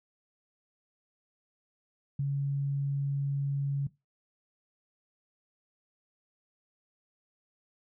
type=tone; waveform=sine; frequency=140 Hz; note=C#3; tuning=18 cents sharp; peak=-27 dBFS; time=2.19-3.87 s; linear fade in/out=5 ms; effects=noise-tail reverb RT60 0.2 s tail -18 dB re dry